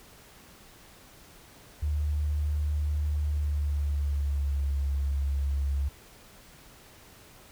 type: tone with pitch glide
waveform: sine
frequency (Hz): 74.5 to 69.51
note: D2 to C#2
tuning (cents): +25 to +5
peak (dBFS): -25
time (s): 1.82-5.89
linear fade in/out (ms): 10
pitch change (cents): -120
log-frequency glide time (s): 3.21-4.73
effects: pink hiss -53 dBFS RMS until 7.51 s